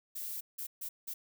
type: noise bursts at uneven times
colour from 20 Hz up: violet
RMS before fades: -40 dBFS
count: 4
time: 0.15-0.41 / 0.58-0.67 / 0.81-0.89 / 1.07-1.14 s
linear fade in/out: 10 ms
effects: none